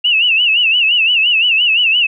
sine tone with vibrato, 2769 Hz, F7, 15 cents flat, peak -9 dBFS, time 0.04-2.07 s, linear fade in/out 10 ms, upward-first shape sine, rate 5.8 Hz, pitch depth 130 cents each way, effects none

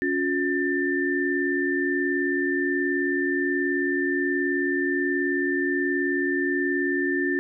sine tone cluster, 280.3 / 359 / 1785 Hz, C#4 / F4 / A6, +19 / +48 / +24 cents, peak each -26 dBFS, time 0.02-7.39 s, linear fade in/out 0 ms, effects none

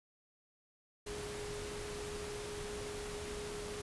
sine tone in noise, 415.3 Hz, G#4, in tune, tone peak -43 dBFS, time 1.06-3.82 s, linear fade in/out 10 ms, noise pink, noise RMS -45 dBFS, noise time 1.06-3.82 s, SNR -1 dB, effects resampled to 24000 Hz

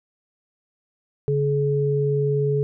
sine tone pair together, 141.8 / 424.9 Hz, C#3 / G#4, +40 / +40 cents, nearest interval octave + perfect fifth, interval 1900 cents, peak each -21 / -21 dBFS, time 1.28-2.63 s, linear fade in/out 0 ms, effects none

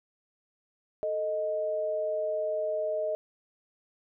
sine tone pair together, 440 / 622.3 Hz, A4 / D#5, 0 / 0 cents, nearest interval tritone, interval 600 cents, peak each -35 / -28 dBFS, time 1.03-3.15 s, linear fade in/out 0 ms, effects none

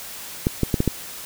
clicks, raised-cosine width 3 ms, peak -5 dBFS, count 5, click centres 0.469 / 0.633 / 0.742 / 0.804 / 0.877 s, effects white hiss -36 dBFS RMS until 1.25 s

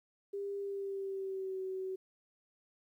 sine tone with pitch glide, 400 to 377.5 Hz, G4 to F#4, +35 to +35 cents, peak -36 dBFS, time 0.33-1.96 s, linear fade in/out 10 ms, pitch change -100 cents, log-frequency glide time 0.59-1.61 s, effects 12-bit

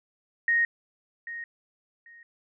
sine tone with echo, 1864.7 Hz, A#6, in tune, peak -20 dBFS, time 0.48-0.65 s, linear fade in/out 2 ms, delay 790 ms, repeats 2, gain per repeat -14 dB, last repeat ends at 2.23 s, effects none

